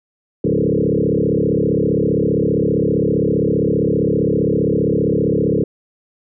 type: tone with frequency modulation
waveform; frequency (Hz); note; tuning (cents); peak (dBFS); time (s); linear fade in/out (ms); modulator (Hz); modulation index
sine; 304.9; D#4; -35; -13; 0.44-5.64; 5; 35.2; 5.2
effects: none